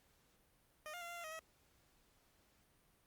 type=tone with pitch steps; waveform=15% pulse; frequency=613 / 705 / 687 / 693 / 688 / 630 / 642 Hz; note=D#5 / F5 / F5 / F5 / F5 / D#5 / E5; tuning=-26 / +16 / -29 / -14 / -26 / +21 / -46 cents; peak=-40 dBFS; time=0.86-1.392 s; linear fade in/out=0 ms; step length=76 ms; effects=pink hiss -73 dBFS RMS until 3.06 s + Opus 48 kbps